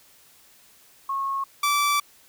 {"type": "tone pair in turn", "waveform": ["sine", "sawtooth"], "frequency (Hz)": [1092, 1160.7], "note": ["C#6", "D6"], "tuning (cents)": [-26, -21], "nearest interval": "minor second", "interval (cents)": 105, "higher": "second", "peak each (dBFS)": [-24, -16], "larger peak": "second", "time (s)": [[1.09, 1.44], [1.63, 2]], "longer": "second", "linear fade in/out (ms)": 5, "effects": ["white hiss -55 dBFS RMS until 2.28 s"]}